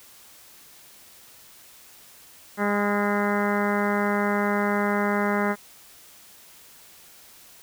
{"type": "harmonic tone with a mistuned harmonic", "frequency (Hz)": 204.3, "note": "G#3", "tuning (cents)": -28, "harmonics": [1, 2, 3, 4, 5, 6, 7, 8, 9, 10], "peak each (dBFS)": [-25, -28, -30, -31, -32, -33, -33, -34, -35, -35], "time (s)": [2.57, 5.56], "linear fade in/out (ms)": 50, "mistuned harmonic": 6, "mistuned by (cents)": 34, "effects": ["white hiss -50 dBFS RMS until 7.62 s"]}